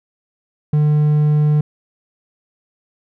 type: tone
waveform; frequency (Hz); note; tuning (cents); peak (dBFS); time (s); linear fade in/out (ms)
triangle; 150; D3; +37; -9; 0.73-1.61; 5
effects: none